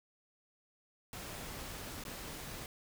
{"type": "noise with dropouts", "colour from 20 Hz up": "pink", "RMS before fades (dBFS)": -45, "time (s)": [1.13, 2.66], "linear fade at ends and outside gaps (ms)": 1, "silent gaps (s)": [2.038, 2.051], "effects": []}